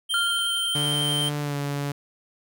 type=tone with vibrato; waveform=square; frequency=3136 Hz; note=G7; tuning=in tune; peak=-24 dBFS; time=0.09-1.3 s; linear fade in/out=20 ms; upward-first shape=sine; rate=11 Hz; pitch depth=11 cents each way
type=tone with exponential decay; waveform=triangle; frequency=1396.9 Hz; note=F6; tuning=in tune; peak=-20 dBFS; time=0.14-1.62 s; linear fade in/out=1 ms; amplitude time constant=320 ms
type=tone with pitch glide; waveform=sawtooth; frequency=146.83 to 142.65 Hz; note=D3 to C#3; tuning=0 to +50 cents; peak=-22 dBFS; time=0.75-1.92 s; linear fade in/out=5 ms; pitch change=-50 cents; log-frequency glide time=1.41-1.56 s
effects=none